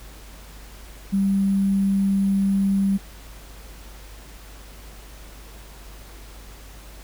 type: tone with sample-and-hold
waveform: sine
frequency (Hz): 196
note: G3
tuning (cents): 0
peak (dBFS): -17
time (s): 1.12-2.98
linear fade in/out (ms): 20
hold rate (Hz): 11025
effects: added 50 Hz sine -41 dBFS peak until 7.03 s + pink hiss -46 dBFS RMS until 7.03 s